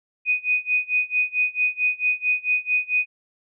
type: tone with tremolo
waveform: sine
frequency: 2489 Hz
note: D#7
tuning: in tune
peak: -16 dBFS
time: 0.25-3.06 s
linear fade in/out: 50 ms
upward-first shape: sine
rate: 4.5 Hz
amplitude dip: 95%
effects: none